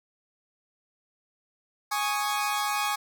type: chord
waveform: sawtooth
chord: Ab suspended fourth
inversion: none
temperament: equal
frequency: 830.6 / 1108.7 / 1244.5 Hz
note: Ab5 / Db6 / Eb6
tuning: 0 / 0 / 0 cents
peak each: -25 / -27 / -29 dBFS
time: 1.91-2.96 s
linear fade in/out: 10 ms
effects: none